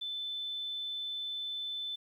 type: tone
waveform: sine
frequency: 3520 Hz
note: A7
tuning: in tune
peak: -35 dBFS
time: 0.01-1.96 s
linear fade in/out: 10 ms
effects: 11-bit